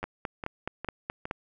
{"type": "two click trains", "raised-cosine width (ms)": 0.5, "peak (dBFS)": [-16, -20], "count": [7, 4], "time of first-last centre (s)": [[0.04, 1.311], [0.03, 1.254]], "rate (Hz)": [4.72, 2.45], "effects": []}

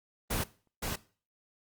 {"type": "noise with echo", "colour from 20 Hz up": "pink", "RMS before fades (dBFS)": -31, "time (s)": [0.3, 0.44], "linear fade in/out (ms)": 10, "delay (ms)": 520, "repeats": 1, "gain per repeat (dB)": -4, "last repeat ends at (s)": 0.96, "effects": ["noise-tail reverb RT60 0.4 s tail -19 dB re dry", "Opus 24 kbps"]}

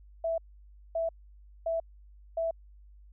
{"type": "tone bursts", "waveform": "sine", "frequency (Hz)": 659.3, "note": "E5", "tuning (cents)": 0, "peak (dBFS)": -27, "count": 4, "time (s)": [0.24, 2.51], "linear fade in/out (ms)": 5, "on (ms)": 140, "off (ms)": 570, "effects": ["added 50 Hz sine -51 dBFS peak until 3.12 s"]}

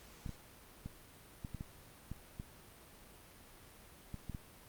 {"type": "clicks", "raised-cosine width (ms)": 5, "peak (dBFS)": -30, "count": 11, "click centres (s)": [0.262, 0.293, 0.86, 1.448, 1.547, 1.609, 2.116, 2.399, 4.143, 4.297, 4.348], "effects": ["pink hiss -58 dBFS RMS until 4.68 s", "Opus 48 kbps"]}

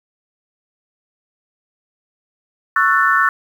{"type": "chord", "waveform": "sine", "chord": "F# minor seventh", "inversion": "second", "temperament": "just", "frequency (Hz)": [1110, 1332, 1480, 1776], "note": ["C#6", "E6", "F#6", "A6"], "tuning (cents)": [2, 18, 0, 16], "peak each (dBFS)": -17, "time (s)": [2.76, 3.29], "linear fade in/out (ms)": 2, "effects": ["7-bit"]}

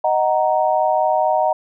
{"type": "chord", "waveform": "sine", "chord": "D# minor", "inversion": "none", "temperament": "just", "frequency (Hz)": [622.3, 746.7, 933.4], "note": ["D#5", "F#5", "A#5"], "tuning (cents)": [0, 16, 2], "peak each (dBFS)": [-18, -18, -20], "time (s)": [0.04, 1.53], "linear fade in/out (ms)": 5, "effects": []}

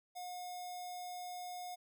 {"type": "tone with notch filter", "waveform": "square", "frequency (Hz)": 720, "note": "F#5", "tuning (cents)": -47, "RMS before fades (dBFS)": -45, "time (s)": [0.15, 1.76], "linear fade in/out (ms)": 20, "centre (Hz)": 1600, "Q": 0.57, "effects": []}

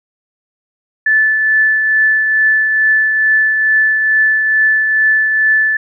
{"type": "tone with tremolo", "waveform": "sine", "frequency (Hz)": 1746, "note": "A6", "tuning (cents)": -14, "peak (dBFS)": -7, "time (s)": [1.06, 5.77], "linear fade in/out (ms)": 5, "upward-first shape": "triangle", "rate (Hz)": 2.3, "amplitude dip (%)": 40, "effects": []}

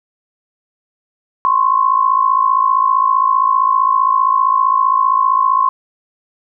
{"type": "tone pair together", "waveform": "sine", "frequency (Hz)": [1036, 1091.3], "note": ["C6", "C#6"], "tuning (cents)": [-17, -27], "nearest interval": "minor second", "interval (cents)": 90, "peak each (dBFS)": -13, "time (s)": [1.45, 5.69], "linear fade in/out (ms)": 0, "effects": []}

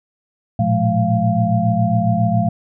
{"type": "tone cluster", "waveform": "sine", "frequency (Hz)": [111.7, 119, 175.6, 212, 692], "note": ["A2", "A#2", "F3", "G#3", "F5"], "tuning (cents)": [27, 36, 10, 36, -16], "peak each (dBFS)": -20, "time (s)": [0.59, 2.49], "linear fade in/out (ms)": 5, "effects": []}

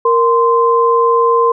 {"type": "tone pair together", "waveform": "sine", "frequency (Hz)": [466.2, 1038.2], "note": ["A#4", "C6"], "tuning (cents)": [0, -14], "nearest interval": "octave + major second", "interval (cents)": 1386, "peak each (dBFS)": -11, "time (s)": [0.05, 1.52], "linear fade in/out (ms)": 5, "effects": []}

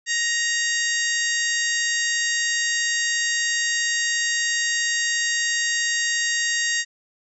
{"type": "harmonic tone", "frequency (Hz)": 937, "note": "A#5", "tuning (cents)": 9, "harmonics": [2, 3, 4, 5, 6, 7, 8], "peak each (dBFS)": [-23, -31, -31, -31, -33, -29, -29], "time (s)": [0.06, 6.85], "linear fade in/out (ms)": 50, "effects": []}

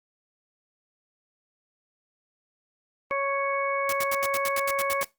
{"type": "harmonic tone", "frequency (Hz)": 554.4, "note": "C#5", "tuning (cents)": 0, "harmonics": [1, 2, 3, 4], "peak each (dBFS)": [-28, -28, -37, -31], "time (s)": [3.11, 5.03], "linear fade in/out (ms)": 0}
{"type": "noise bursts", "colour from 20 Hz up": "white", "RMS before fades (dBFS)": -31, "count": 11, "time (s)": [3.89, 5.045], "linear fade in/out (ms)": 2, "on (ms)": 35, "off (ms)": 77}
{"effects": ["noise-tail reverb RT60 0.2 s tail -20 dB re dry", "Opus 32 kbps"]}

